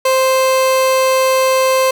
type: tone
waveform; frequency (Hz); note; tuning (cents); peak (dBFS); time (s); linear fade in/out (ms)
30% pulse; 523.3; C5; 0; -8; 0.05-1.91; 5
effects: none